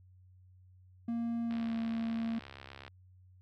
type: tone with pitch glide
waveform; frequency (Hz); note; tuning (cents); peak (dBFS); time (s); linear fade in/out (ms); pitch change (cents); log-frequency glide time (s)
triangle; 232.9 to 227.7; A#3 to A#3; -1 to -40; -30; 1.08-2.39; 5; -39; 1.43-1.74
type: click train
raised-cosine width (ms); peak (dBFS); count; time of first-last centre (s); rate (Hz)
0.3; -31; 94; 1.51-2.88; 67.9
effects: added 92 Hz sine -57 dBFS peak until 3.41 s